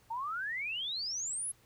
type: exponential sweep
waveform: sine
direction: up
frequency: 880 to 11175 Hz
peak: -34 dBFS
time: 0.1-1.52 s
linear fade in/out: 10 ms
effects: added 118 Hz sine -68 dBFS peak until 1.65 s + pink hiss -66 dBFS RMS until 1.65 s